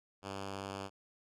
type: tone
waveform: 5% pulse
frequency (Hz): 98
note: G2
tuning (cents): 0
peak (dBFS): -29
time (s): 0.22-0.9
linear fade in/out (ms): 50
effects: low-pass 8000 Hz 12 dB/octave